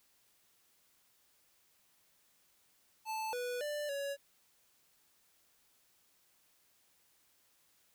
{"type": "tone with pitch steps", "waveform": "square", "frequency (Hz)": [877, 491.2, 591, 561], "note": ["A5", "B4", "D5", "C#5"], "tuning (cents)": [-6, -9, 11, 21], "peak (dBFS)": -37, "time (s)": [3.05, 4.17], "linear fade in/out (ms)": 50, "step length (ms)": 280, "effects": ["white hiss -71 dBFS RMS until 7.94 s"]}